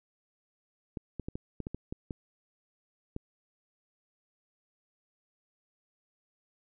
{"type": "clicks", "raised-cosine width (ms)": 3, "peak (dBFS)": -23, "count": 10, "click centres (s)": [0.972, 1.197, 1.285, 1.355, 1.603, 1.669, 1.746, 1.925, 2.108, 3.164], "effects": []}